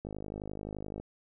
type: click train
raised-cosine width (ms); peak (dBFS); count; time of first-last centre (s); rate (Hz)
2; -26; 50; 0.05-1; 51.6
effects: none